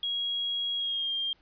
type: tone with pitch glide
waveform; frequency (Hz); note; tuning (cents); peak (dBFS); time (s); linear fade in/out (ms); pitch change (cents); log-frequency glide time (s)
sine; 3300 to 3202; G#7 to G7; -12 to +36; -28; 0.03-1.33; 2; -52; 0.77-1.13
effects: pink hiss -65 dBFS RMS until 1.41 s + resampled to 11025 Hz